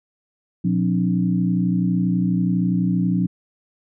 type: tone cluster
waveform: sine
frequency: 120.9 / 179 / 268 / 300.2 Hz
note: B2 / F3 / C4 / D4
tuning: -36 / +43 / +42 / +38 cents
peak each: -26 / -18 / -26 / -27 dBFS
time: 0.64-3.27 s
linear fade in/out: 10 ms
effects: none